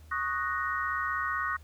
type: chord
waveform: sine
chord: D# minor seventh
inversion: third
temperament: equal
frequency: 1108.7 / 1244.5 / 1480 / 1864.7 Hz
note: C#6 / D#6 / F#6 / A#6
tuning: 0 / 0 / 0 / 0 cents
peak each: -34 dBFS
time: 0.11-1.57 s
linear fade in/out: 10 ms
effects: added 77 Hz sine -49 dBFS peak until 1.63 s + pink hiss -62 dBFS RMS until 1.63 s